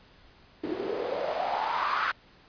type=noise with band-pass filter sweep; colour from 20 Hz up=white; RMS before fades=-30 dBFS; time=0.63-2.12 s; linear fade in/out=10 ms; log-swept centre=320 to 1400 Hz; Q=5.4; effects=pink hiss -57 dBFS RMS until 2.48 s + resampled to 11025 Hz